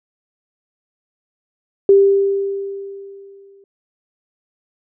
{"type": "tone with exponential decay", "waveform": "sine", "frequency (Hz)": 395.1, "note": "G4", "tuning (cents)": 14, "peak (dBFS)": -5, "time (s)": [1.89, 3.64], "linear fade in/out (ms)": 2, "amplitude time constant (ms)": 380, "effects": []}